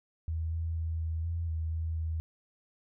sine tone with pitch steps, 80.8 / 82.1 / 81.4 / 80.9 / 83.9 / 80.4 / 81.1 / 80.5 Hz, E2 / E2 / E2 / E2 / E2 / E2 / E2 / E2, -34 / -6 / -21 / -32 / +31 / -43 / -28 / -41 cents, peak -30 dBFS, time 0.28-2.2 s, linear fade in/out 0 ms, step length 240 ms, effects none

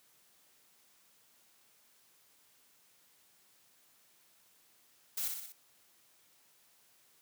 blue noise with echo, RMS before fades -36 dBFS, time 5.17-5.28 s, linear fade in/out 5 ms, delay 61 ms, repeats 4, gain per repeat -4 dB, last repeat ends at 5.524 s, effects white hiss -67 dBFS RMS until 7.21 s + high-pass 100 Hz 12 dB/octave

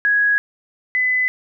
sine tone pair in turn, 1663 / 2010 Hz, G#6 / B6, +2 / +30 cents, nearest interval minor third, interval 328 cents, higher second, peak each -13 / -15 dBFS, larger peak first, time 0.05-0.38 / 0.95-1.28 s, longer neither, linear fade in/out 0 ms, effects none

